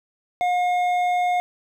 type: tone with hard clipping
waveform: triangle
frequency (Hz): 717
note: F5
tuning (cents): +45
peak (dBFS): -20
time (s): 0.41-1.4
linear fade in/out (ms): 0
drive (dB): 11
effects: none